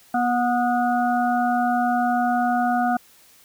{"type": "harmonic tone with a mistuned harmonic", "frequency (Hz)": 243, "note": "B3", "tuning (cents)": -28, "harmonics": [1, 3, 5, 6], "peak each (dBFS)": [-23, -20, -31, -29], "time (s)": [0.14, 2.97], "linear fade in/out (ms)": 5, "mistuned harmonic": 5, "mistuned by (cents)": 37, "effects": ["white hiss -53 dBFS RMS until 3.44 s"]}